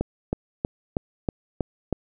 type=click train; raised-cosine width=2 ms; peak=-10 dBFS; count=7; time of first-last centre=0.01-1.927 s; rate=3.13 Hz; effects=none